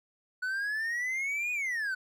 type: exponential two-way sweep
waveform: triangle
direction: up then down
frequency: 1480 to 2489 to 1480 Hz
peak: -28 dBFS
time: 0.42-1.95 s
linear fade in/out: 10 ms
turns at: 1.52 s
effects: none